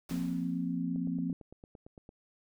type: noise with exponential decay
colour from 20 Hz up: pink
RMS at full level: -44 dBFS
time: 0.09-0.83 s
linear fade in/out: 5 ms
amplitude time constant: 160 ms
type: chord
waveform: sine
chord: F suspended fourth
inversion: none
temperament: equal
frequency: 174.61 / 233.1 / 261.6 Hz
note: F3 / Bb3 / C4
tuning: 0 / 0 / 0 cents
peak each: -34 / -38 / -34 dBFS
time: 0.11-1.33 s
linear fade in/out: 2 ms
type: click train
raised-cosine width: 2 ms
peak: -36 dBFS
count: 11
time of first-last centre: 0.96-2.091 s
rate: 8.84 Hz
effects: none